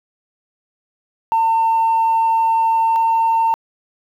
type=tone pair in turn; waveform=sine; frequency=903 / 906.2 Hz; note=A5 / A#5; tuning=+45 / -49 cents; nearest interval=unison; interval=6 cents; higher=second; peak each=-11 dBFS; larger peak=neither; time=1.32-2.96 / 2.96-3.54 s; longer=first; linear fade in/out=0 ms; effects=tanh soft clip ceiling -10 dBFS + 8-bit